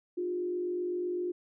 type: tone with frequency modulation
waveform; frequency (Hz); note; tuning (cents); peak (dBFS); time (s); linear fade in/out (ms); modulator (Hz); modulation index
sine; 355.9; F4; +33; -30; 0.17-1.32; 10; 47.9; 0.48
effects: none